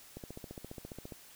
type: click train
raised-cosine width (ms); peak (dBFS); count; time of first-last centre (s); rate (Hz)
2; -30; 15; 0.17-1.122; 14.7
effects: white hiss -56 dBFS RMS until 1.35 s